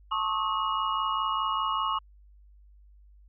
sine tone cluster, 885 / 1086 / 1151 / 1270 / 2886 Hz, A5 / C#6 / D6 / D#6 / F#7, +10 / -36 / -35 / +35 / -44 cents, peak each -35 / -28 / -37 / -32 / -36 dBFS, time 0.11-1.99 s, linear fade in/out 10 ms, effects added 50 Hz sine -52 dBFS peak until 3.28 s

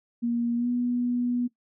sine tone with pitch glide, 236.4 to 244 Hz, A#3 to B3, +24 to -21 cents, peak -23 dBFS, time 0.22-1.48 s, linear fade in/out 20 ms, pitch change +55 cents, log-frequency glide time 0.56-0.68 s, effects noise-tail reverb RT60 0.1 s tail -17 dB re dry

